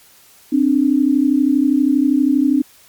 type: tone pair together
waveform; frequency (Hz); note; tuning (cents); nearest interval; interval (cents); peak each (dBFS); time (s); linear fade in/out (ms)
sine; 263.4 / 295.9; C4 / D4; +12 / +13; major second; 201; -14; 0.52-2.62; 10
effects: white hiss -48 dBFS RMS until 2.88 s + MP3 96 kbps